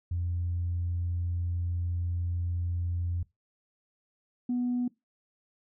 sine tone pair in turn, 86.9 / 245.8 Hz, F2 / B3, -8 / -8 cents, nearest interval octave + tritone, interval 1800 cents, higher second, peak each -27 / -25 dBFS, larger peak second, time 0.11-3.23 / 4.49-4.88 s, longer first, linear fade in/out 5 ms, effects noise-tail reverb RT60 0.2 s tail -22 dB re dry + tanh soft clip ceiling -23 dBFS

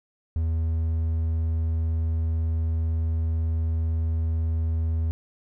triangle tone, 81 Hz, E2, 30 cents flat, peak -20 dBFS, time 0.36-5.11 s, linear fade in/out 0 ms, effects none

